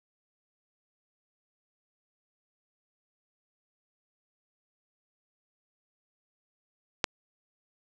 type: click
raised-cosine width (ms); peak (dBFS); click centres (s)
0.2; -6; 7.042
effects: none